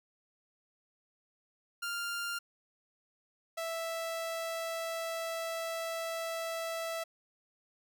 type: tone pair in turn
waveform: sawtooth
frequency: 1396.9 / 659.2 Hz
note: F6 / E5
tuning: 0 / 0 cents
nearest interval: octave + minor second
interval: 1300 cents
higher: first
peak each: -31 / -31 dBFS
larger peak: neither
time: 1.82-2.39 / 3.57-7.04 s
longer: second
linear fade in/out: 10 ms
effects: none